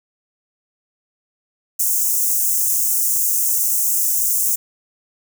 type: high-pass noise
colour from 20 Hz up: white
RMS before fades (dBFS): -18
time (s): 1.79-4.56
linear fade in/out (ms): 10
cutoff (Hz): 6200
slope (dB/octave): 48
effects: none